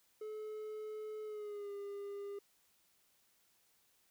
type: tone with pitch glide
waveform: triangle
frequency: 429.7 to 403.2 Hz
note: A4 to G4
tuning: -41 to +49 cents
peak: -40 dBFS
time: 0.21-2.39 s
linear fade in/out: 5 ms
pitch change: -110 cents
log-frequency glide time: 1.24-1.72 s
effects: white hiss -73 dBFS RMS until 4.1 s